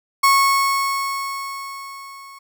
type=tone with level ramp; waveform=35% pulse; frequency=1100 Hz; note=C#6; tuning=14 cents flat; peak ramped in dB=-9 to -37 dBFS; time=0.23-2.39 s; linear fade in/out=10 ms; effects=none